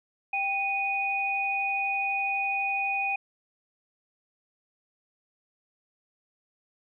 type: tone pair together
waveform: sine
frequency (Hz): 786 / 2478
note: G5 / D#7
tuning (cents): +4 / -8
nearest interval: octave + minor sixth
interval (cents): 1988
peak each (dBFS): -30 / -27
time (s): 0.33-3.16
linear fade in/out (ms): 5
effects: none